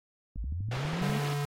click train, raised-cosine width 5 ms, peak -29 dBFS, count 10, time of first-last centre 0.36-1.098 s, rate 12.2 Hz
sine linear sweep, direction up, 45 to 218.5 Hz, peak -31 dBFS, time 0.37-1.19 s, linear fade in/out 10 ms
pink band-pass noise, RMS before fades -39 dBFS, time 0.71-1.34 s, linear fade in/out 5 ms, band 260 to 3600 Hz, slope 12 dB/octave
square tone, 144.3 Hz, D3, 30 cents flat, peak -30 dBFS, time 1.02-1.45 s, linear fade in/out 0 ms
effects AAC 48 kbps

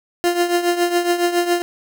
30% pulse tone with tremolo, 349.2 Hz, F4, in tune, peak -10 dBFS, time 0.24-1.62 s, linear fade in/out 0 ms, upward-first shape triangle, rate 7.2 Hz, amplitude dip 75%, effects none

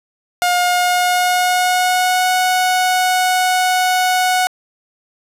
sawtooth tone with pitch glide, 713 to 736.4 Hz, F5 to F#5, +36 to -8 cents, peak -9 dBFS, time 0.42-4.47 s, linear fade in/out 0 ms, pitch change +56 cents, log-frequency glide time 0.55-2.3 s, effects resampled to 32000 Hz + 7-bit

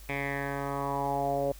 10% pulse tone with low-pass filter sweep, 140 Hz, C#3, 18 cents sharp, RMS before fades -31 dBFS, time 0.09-1.52 s, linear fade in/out 2 ms, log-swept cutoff 2400 to 560 Hz, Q 4.9, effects added 50 Hz sine -46 dBFS peak until 1.59 s + white hiss -54 dBFS RMS until 1.59 s

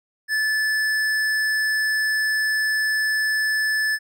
triangle tone with tanh clipping, 1740 Hz, A6, 20 cents flat, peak -21 dBFS, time 0.28-3.99 s, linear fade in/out 50 ms, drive 18 dB, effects none

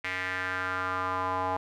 square tone with band-pass filter sweep, 92.5 Hz, F#2, in tune, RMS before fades -31 dBFS, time 0.04-1.57 s, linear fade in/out 5 ms, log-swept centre 2100 to 880 Hz, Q 3.7, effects none

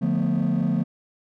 triangle chord, B half-diminished seventh, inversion first, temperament just, 148.16 / 177.8 / 222.2 / 246.9 Hz, D3 / F3 / A3 / B3, +16 / +31 / +17 / 0 cents, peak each -24 / -21 / -22 / -24 dBFS, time 0.01-0.84 s, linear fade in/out 20 ms, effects tanh soft clip ceiling -14 dBFS

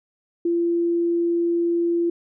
sine tone, 341.4 Hz, F4, 39 cents flat, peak -18 dBFS, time 0.45-2.1 s, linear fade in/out 5 ms, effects none

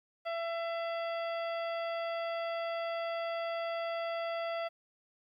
harmonic tone, 670 Hz, E5, 28 cents sharp, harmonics 1 / 2 / 3 / 4 / 5 / 7, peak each -34 / -42 / -45 / -49 / -50 / -54 dBFS, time 0.25-4.69 s, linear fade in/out 20 ms, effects 12-bit

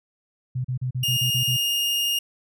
sine tone bursts, 127.2 Hz, C3, 48 cents flat, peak -23 dBFS, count 8, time 0.55-1.569 s, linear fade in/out 10 ms, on 95 ms, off 37 ms
40% pulse tone, 2838 Hz, F7, 27 cents sharp, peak -20 dBFS, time 1.03-2.19 s, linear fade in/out 5 ms
effects none

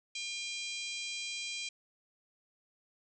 harmonic tone, 802 Hz, G5, 39 cents sharp, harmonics 3 / 4 / 5 / 6 / 7 / 8 / 9 / 10, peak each -41 / -43 / -45 / -47 / -48 / -49 / -50 / -51 dBFS, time 0.15-1.69 s, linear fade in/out 5 ms, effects none

